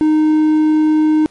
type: tone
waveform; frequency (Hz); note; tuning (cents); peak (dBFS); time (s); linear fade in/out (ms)
triangle; 308.9; D#4; -12; -7; 0.01-1.26; 0
effects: pink hiss -49 dBFS RMS until 1.3 s + MP3 48 kbps